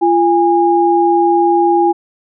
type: tone pair together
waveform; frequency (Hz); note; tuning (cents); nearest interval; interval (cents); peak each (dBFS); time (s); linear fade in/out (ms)
sine; 344 / 819; F4 / G#5; -26 / -24; octave + minor third; 1502; -11; 0.01-1.93; 20
effects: none